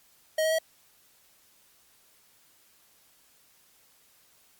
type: tone with pitch steps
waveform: square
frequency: 629 / 636.7 / 644.4 Hz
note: D#5 / D#5 / E5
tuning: +19 / +40 / -39 cents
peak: -24 dBFS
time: 0.38-0.587 s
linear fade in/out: 5 ms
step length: 69 ms
effects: white hiss -62 dBFS RMS until 4.59 s + Opus 48 kbps